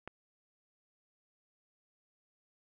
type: click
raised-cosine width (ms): 0.5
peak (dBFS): -27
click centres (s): 0.076
effects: none